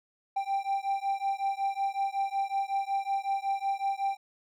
triangle beating tone pair, 784 / 789.4 Hz, G5 / G5, 0 / +12 cents, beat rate 5.4 Hz, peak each -29 dBFS, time 0.36-4.17 s, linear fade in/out 10 ms, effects none

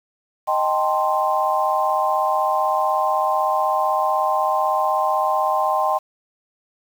sine chord, A half-diminished seventh, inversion second, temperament equal, 622.3 / 784 / 880 / 1046.5 Hz, Eb5 / G5 / A5 / C6, 0 / 0 / 0 / 0 cents, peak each -23 / -21 / -26 / -21 dBFS, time 0.47-5.99 s, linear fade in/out 20 ms, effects 7-bit

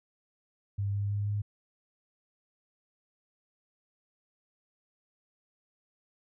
sine tone with pitch steps, 100.2 / 101.19 / 102.19 / 103.2 Hz, G2 / G#2 / G#2 / G#2, +38 / -45 / -27 / -10 cents, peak -28 dBFS, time 0.78-1.42 s, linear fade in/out 10 ms, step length 160 ms, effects none

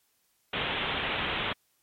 white low-pass noise, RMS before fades -31 dBFS, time 0.53-1.53 s, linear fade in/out 5 ms, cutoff 3600 Hz, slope 96 dB/octave, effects white hiss -71 dBFS RMS until 1.82 s + MP3 64 kbps

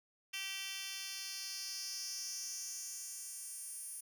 10% pulse tone with high-pass filter sweep, 388 Hz, G4, 18 cents flat, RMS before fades -44 dBFS, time 0.33-4.01 s, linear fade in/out 10 ms, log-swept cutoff 3000 to 9800 Hz, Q 3.1, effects none

